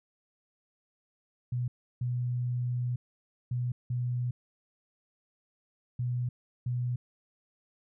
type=tone bursts at uneven times; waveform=sine; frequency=123.1 Hz; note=B2; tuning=5 cents flat; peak=-28 dBFS; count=6; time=1.52-1.68 / 2.01-2.96 / 3.51-3.72 / 3.9-4.31 / 5.99-6.29 / 6.66-6.96 s; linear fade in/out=5 ms; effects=none